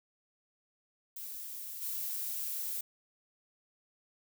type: noise with level steps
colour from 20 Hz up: violet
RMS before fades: -43 / -37 dBFS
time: 1.16-2.81 s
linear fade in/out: 5 ms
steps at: 1.81 s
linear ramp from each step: 20 ms
effects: none